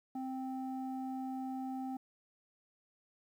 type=tone with low-pass filter; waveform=square; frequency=261.6 Hz; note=C4; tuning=in tune; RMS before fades=-40 dBFS; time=0.15-1.97 s; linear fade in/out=5 ms; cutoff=660 Hz; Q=4.9; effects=11-bit